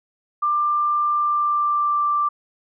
sine tone with pitch glide, 1188 to 1176.4 Hz, D6 to D6, +20 to +3 cents, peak -17 dBFS, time 0.42-2.29 s, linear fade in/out 10 ms, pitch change -17 cents, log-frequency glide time 1.11-2.02 s, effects none

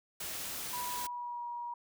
white noise, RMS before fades -40 dBFS, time 0.2-1.07 s, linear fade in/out 5 ms
sine tone with pitch glide, 981 to 955.8 Hz, B5 to A#5, -12 to +43 cents, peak -37 dBFS, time 0.73-1.74 s, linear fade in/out 5 ms, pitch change -45 cents, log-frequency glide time 0.92-1.44 s
effects none

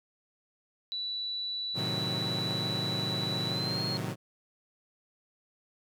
sine tone with pitch glide, 3951 to 4259 Hz, B7 to C8, 0 to +30 cents, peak -32 dBFS, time 0.92-3.97 s, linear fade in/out 0 ms, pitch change +130 cents, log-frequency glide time 3.49-3.82 s
sawtooth chord, A diminished seventh, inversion none, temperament equal, 110 / 130.81 / 155.56 / 185 Hz, A2 / C3 / Eb3 / Gb3, 0 / 0 / 0 / 0 cents, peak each -34 dBFS, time 1.74-4.16 s, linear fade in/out 50 ms
effects none

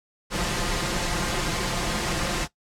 pink noise with comb filter, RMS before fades -26 dBFS, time 0.3-2.48 s, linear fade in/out 50 ms, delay 5.7 ms, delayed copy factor +0.55, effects noise-tail reverb RT60 0.1 s tail -17 dB re dry + low-pass 8000 Hz 12 dB/octave

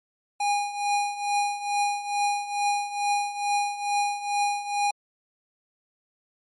square tone with tremolo, 817 Hz, G#5, 29 cents flat, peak -21 dBFS, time 0.4-4.91 s, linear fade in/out 5 ms, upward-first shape triangle, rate 2.3 Hz, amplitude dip 80%, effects MP3 48 kbps

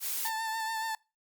blue noise, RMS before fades -33 dBFS, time 0-0.31 s, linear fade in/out 50 ms
30% pulse tone with vibrato, 890 Hz, A5, 20 cents sharp, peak -29 dBFS, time 0.25-0.95 s, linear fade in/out 2 ms, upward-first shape triangle, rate 7 Hz, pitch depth 32 cents each way
effects noise-tail reverb RT60 0.3 s tail -25 dB re dry + Opus 48 kbps

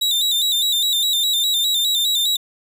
40% pulse tone with vibrato, 3729 Hz, A#7, in tune, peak -15 dBFS, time 0.01-2.37 s, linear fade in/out 10 ms, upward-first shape square, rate 4.9 Hz, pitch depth 65 cents each way, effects none

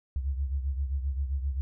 sine beating tone pair, 67.3 / 74.9 Hz, C2 / D2, +49 / +35 cents, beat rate 7.6 Hz, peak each -28 / -35 dBFS, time 0.16-1.61 s, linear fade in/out 0 ms, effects none

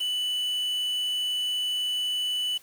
triangle tone with quantisation, 2978 Hz, F#7, 11 cents sharp, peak -24 dBFS, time 0-2.58 s, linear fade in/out 10 ms, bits 7, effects white hiss -55 dBFS RMS until 2.62 s

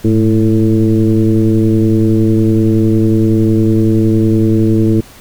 sine tone with frequency modulation, 218.6 Hz, A3, 11 cents flat, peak -7 dBFS, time 0.04-5.01 s, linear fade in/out 10 ms, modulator 112 Hz, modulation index 1.5, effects pink hiss -38 dBFS RMS until 5.2 s

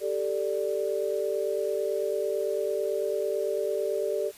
sine chord, G suspended second, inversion none, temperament just, 392 / 441 / 588 Hz, G4 / A4 / D5, 0 / +4 / +2 cents, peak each -30 dBFS, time 0-4.32 s, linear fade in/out 50 ms, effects white hiss -50 dBFS RMS until 4.37 s + resampled to 32000 Hz

